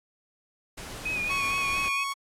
pink noise, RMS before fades -39 dBFS, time 0.77-1.89 s, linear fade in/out 10 ms
sine tone with vibrato, 2489 Hz, D#7, in tune, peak -27 dBFS, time 1.05-2.04 s, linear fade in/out 10 ms, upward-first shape sine, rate 4.3 Hz, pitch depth 44 cents each way
sawtooth tone, 1108.7 Hz, C#6, in tune, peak -25 dBFS, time 1.29-2.14 s, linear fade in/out 20 ms
effects low-pass 11000 Hz 12 dB/octave + AAC 64 kbps

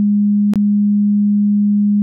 sine tone with dropouts, 205.7 Hz, G#3, 16 cents flat, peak -10 dBFS, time 0-2.02 s, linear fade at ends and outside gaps 0 ms, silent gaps 0.536-0.557 s, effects none

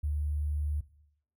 sine tone with sample-and-hold, 74.1 Hz, D2, 16 cents sharp, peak -28 dBFS, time 0.03-0.81 s, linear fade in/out 10 ms, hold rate 11025 Hz, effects noise-tail reverb RT60 0.7 s tail -17 dB re dry

